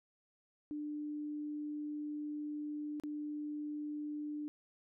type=tone with dropouts; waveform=sine; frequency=297.8 Hz; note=D4; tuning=24 cents sharp; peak=-38 dBFS; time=0.71-4.48 s; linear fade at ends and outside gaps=0 ms; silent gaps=2.999-3.036 s; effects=none